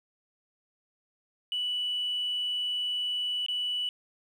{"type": "tone with dropouts", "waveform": "sine", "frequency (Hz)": 2960, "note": "F#7", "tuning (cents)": 0, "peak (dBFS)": -27, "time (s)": [1.52, 3.89], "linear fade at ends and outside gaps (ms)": 1, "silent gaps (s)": [3.463, 3.484], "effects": ["tanh soft clip ceiling -23 dBFS", "10-bit"]}